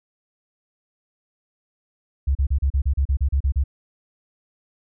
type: tone bursts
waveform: sine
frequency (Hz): 68.7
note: C#2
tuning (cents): -15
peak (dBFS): -16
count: 12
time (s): 2.27-3.639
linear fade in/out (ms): 10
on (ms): 82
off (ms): 35
effects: none